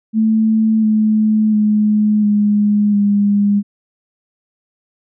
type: tone with pitch steps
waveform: sine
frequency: 220 / 215.7 / 211.5 / 207.4 / 203.4 Hz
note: A3 / A3 / G#3 / G#3 / G#3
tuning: 0 / -34 / +32 / -2 / -36 cents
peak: -10 dBFS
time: 0.13-3.63 s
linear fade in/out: 50 ms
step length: 700 ms
effects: none